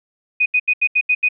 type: tone bursts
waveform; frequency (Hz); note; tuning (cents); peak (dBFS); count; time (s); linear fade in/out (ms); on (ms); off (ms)
sine; 2489; D#7; 0; -12; 7; 0.4-1.288; 10; 60; 78
effects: none